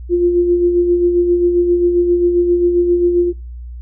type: tone with tremolo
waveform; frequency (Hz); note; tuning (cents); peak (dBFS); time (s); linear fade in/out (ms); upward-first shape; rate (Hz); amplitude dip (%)
sine; 350.1; F4; +4; -8; 0.09-3.33; 50; sine; 7.5; 45
effects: noise-tail reverb RT60 0.3 s tail -24 dB re dry + added 60 Hz sine -27 dBFS peak until 3.81 s